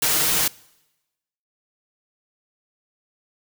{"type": "noise with comb filter", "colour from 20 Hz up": "white", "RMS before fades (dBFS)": -20, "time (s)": [0.02, 0.48], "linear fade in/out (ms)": 5, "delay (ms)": 6.5, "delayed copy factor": 0.8, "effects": ["noise-tail reverb RT60 1.0 s tail -24 dB re dry"]}